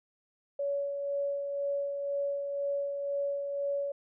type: tone with tremolo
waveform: sine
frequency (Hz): 564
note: C#5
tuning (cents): +30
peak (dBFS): -28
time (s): 0.59-3.92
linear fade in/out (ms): 5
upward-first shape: sine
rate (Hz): 2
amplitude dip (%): 40
effects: none